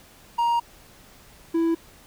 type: tone pair in turn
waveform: triangle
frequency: 940 / 330.9 Hz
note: A#5 / E4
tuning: +14 / +7 cents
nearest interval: octave + tritone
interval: 1807 cents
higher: first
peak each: -17 dBFS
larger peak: neither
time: 0.38-0.6 / 1.54-1.75 s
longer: first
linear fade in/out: 10 ms
effects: pink hiss -51 dBFS RMS until 2.06 s